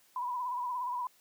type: tone with vibrato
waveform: sine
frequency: 987.8 Hz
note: B5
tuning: in tune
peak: -32 dBFS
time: 0.16-1.07 s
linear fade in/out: 2 ms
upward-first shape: sine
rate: 17 Hz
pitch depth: 56 cents each way
effects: white hiss -65 dBFS RMS until 1.2 s + high-pass 150 Hz 12 dB/octave